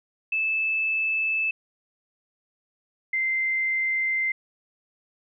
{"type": "tone pair in turn", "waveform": "sine", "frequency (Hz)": [2623, 2082], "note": ["E7", "C7"], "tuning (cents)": [-9, -9], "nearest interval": "major third", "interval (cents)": 400, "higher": "first", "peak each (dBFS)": -22, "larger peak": "neither", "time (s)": [[0.32, 1.51], [3.13, 4.32]], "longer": "neither", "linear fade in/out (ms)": 5, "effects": []}